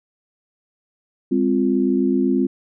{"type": "chord", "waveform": "sine", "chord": "F minor", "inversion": "first", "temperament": "equal with one note detuned", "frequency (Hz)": [202.8, 261.6, 349.2], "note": ["Ab3", "C4", "F4"], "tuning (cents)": [-41, 0, 0], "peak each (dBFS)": [-21, -18, -21], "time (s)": [1.31, 2.47], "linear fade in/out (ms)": 10, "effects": []}